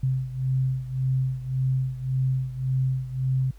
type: beating tone pair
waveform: sine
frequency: 130.3 / 132.1 Hz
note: C3 / C3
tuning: -7 / +17 cents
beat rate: 1.8 Hz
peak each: -24 / -28 dBFS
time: 0.03-3.51 s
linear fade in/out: 5 ms
effects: added 50 Hz sine -43 dBFS peak until 3.58 s + pink hiss -61 dBFS RMS until 3.58 s